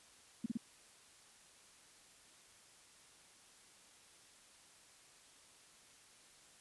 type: tone bursts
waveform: sine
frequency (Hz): 229.5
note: A#3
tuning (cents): -27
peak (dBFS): -34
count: 3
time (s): 0.44-0.573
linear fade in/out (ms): 5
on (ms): 21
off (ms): 35
effects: white hiss -63 dBFS RMS until 6.6 s + resampled to 24000 Hz